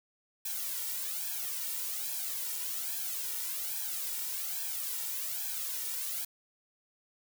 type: noise with flanger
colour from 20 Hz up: blue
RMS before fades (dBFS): -36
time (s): 0.45-6.25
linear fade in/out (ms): 5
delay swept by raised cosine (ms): 1.2 to 2.18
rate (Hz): 1.2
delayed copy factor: +0.95
effects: none